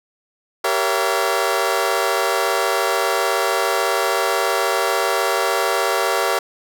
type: chord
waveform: 20% pulse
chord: G diminished seventh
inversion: none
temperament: just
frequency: 392 / 470.4 / 564.5 / 677.4 Hz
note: G4 / Bb4 / Db5 / Fb5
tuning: 0 / +16 / +31 / +47 cents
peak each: -18 dBFS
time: 0.64-6.39 s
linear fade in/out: 5 ms
effects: none